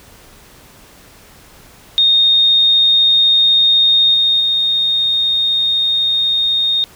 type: tone with level steps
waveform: sine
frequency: 3692 Hz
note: A#7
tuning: 17 cents flat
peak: -8 / -10 / -12 dBFS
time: 1.98-6.84 s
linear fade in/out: 0 ms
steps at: 4.14 / 4.4 s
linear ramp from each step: 5 ms
effects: pink hiss -43 dBFS RMS until 6.95 s